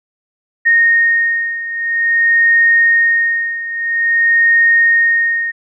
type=beating tone pair; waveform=sine; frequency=1852 / 1852.5 Hz; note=A#6 / A#6; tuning=-12 / -11 cents; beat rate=0.5 Hz; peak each=-11 / -15 dBFS; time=0.65-5.52 s; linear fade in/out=20 ms; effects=none